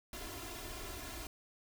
pink noise with comb filter, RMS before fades -45 dBFS, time 0.13-1.27 s, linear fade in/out 2 ms, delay 2.9 ms, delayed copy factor +0.9, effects none

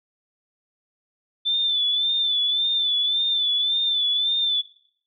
sine tone with vibrato, 3520 Hz, A7, in tune, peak -19 dBFS, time 1.45-4.62 s, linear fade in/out 20 ms, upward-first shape sine, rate 1.8 Hz, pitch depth 54 cents each way, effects noise-tail reverb RT60 0.6 s tail -19 dB re dry

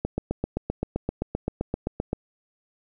click train, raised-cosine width 2 ms, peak -12 dBFS, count 17, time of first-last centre 0.05-2.131 s, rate 7.69 Hz, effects none

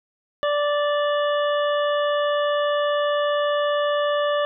harmonic tone with a mistuned harmonic, 585 Hz, D5, 7 cents flat, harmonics 1 / 2 / 3 / 5 / 6, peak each -20 / -26 / -30 / -34 / -36 dBFS, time 0.43-4.45 s, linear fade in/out 0 ms, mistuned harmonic 6, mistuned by -18 cents, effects none

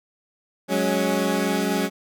20% pulse chord, F# suspended second, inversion none, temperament equal with one note detuned, 185 / 209.1 / 277.2 Hz, F#3 / G#3 / C#4, 0 / +12 / 0 cents, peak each -20 dBFS, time 0.68-1.9 s, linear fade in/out 50 ms, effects none

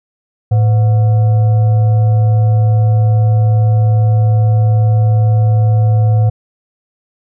sine tone with frequency modulation, 109.7 Hz, A2, 5 cents flat, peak -7 dBFS, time 0.51-6.3 s, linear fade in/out 10 ms, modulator 618 Hz, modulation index 0.24, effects none

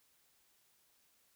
silence, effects white hiss -72 dBFS RMS until 1.35 s

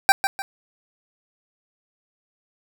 25% pulse tone with echo, 784 Hz, G5, in tune, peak -6 dBFS, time 0.09-0.12 s, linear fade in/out 0 ms, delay 150 ms, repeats 2, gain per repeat -9 dB, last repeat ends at 0.42 s, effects none

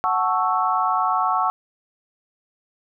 sine chord, F# minor seventh, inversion none, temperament equal, 740 / 880 / 1108.7 / 1318.5 Hz, F#5 / A5 / C#6 / E6, 0 / 0 / 0 / 0 cents, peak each -23 / -25 / -22 / -24 dBFS, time 0.04-1.5 s, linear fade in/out 0 ms, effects none

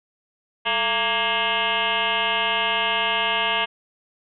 sine tone with frequency modulation, 1884 Hz, A#6, 18 cents sharp, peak -19 dBFS, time 0.65-3.66 s, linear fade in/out 20 ms, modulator 241 Hz, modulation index 5.3, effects none

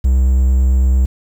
triangle tone with vibrato, 64.6 Hz, C2, 21 cents flat, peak -7 dBFS, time 0.04-1.06 s, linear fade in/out 10 ms, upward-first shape sine, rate 9 Hz, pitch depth 14 cents each way, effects 7-bit

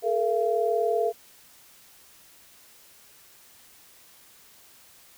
sine tone cluster, 425.8 / 466.1 / 681 Hz, G#4 / A#4 / F5, +43 / 0 / -44 cents, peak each -26 dBFS, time 0.02-1.13 s, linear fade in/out 50 ms, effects white hiss -54 dBFS RMS until 5.17 s

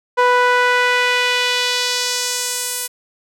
sawtooth tone with band-pass filter sweep, 493.9 Hz, B4, in tune, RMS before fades -17 dBFS, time 0.17-2.88 s, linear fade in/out 20 ms, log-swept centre 1000 to 11000 Hz, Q 1.3, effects none

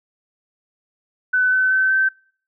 sine tone with pitch steps, 1505 / 1519 / 1533.1 / 1547.3 Hz, F#6 / F#6 / G6 / G6, +29 / +45 / -39 / -23 cents, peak -14 dBFS, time 1.33-2.09 s, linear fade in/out 10 ms, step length 190 ms, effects noise-tail reverb RT60 0.5 s tail -25 dB re dry

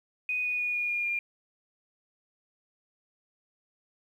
sine tone with pitch steps, 2489 / 2472 / 2455 / 2438 / 2421 / 2404 Hz, D#7 / D#7 / D#7 / D#7 / D#7 / D7, 0 / -12 / -24 / -36 / -48 / +40 cents, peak -27 dBFS, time 0.29-1.19 s, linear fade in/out 2 ms, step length 150 ms, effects 10-bit

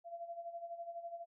sine tone with tremolo, 682 Hz, F5, 41 cents flat, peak -40 dBFS, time 0.04-1.26 s, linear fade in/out 50 ms, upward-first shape sine, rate 12 Hz, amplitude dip 70%, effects none

